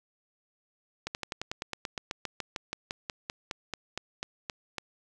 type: slowing click train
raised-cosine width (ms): 0.2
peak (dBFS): -16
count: 24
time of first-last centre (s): 1.07-4.783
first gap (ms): 79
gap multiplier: 1.06
effects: none